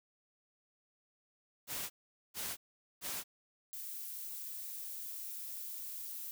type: noise bursts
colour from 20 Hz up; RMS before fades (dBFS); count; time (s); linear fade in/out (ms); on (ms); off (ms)
white; -40; 3; 1.67-3.24; 50; 230; 440
type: noise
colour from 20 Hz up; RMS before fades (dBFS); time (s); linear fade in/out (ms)
violet; -44; 3.73-6.31; 0
effects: none